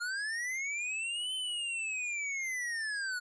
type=linear two-way sweep; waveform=square; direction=up then down; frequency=1396.9 to 3075 to 1445 Hz; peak=-34 dBFS; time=0-3.2 s; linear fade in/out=20 ms; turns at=1.34 s; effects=resampled to 22050 Hz